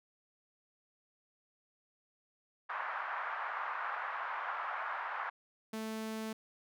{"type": "band-pass noise", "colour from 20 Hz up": "white", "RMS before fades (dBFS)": -39, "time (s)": [2.69, 5.3], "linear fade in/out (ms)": 10, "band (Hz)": [820, 1500], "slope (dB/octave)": 24}
{"type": "tone", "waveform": "sawtooth", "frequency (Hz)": 220, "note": "A3", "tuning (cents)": 0, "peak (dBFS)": -34, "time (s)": [5.73, 6.33], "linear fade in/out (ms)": 5}
{"effects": []}